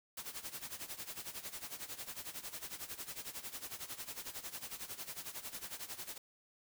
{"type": "noise with tremolo", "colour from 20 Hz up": "white", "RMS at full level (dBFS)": -43, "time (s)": [0.17, 6.18], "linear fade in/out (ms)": 5, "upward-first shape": "sine", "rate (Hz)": 11, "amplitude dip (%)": 80, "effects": []}